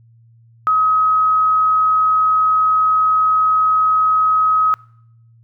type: tone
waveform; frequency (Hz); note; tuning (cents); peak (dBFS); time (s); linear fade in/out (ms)
sine; 1270; D#6; +35; -11; 0.67-4.74; 0
effects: noise-tail reverb RT60 0.7 s tail -23 dB re dry + added 115 Hz sine -46 dBFS peak until 5.43 s